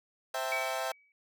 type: chord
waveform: 30% pulse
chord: A minor seventh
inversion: first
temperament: equal with one note detuned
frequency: 523.3 / 659.3 / 784 / 901.6 Hz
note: C5 / E5 / G5 / A5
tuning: 0 / 0 / 0 / +42 cents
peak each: -36 / -33 / -35 / -39 dBFS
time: 0.34-0.92 s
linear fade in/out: 5 ms
type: tone with exponential decay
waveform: sine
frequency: 2277 Hz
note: C#7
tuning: 46 cents sharp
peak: -29 dBFS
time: 0.52-1.12 s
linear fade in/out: 1 ms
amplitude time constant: 130 ms
effects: none